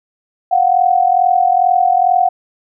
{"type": "tone pair together", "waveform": "sine", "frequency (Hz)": [710.7, 753], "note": ["F5", "F#5"], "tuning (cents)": [30, 30], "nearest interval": "minor second", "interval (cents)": 100, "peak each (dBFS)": -12, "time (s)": [0.51, 2.29], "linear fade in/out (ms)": 10, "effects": []}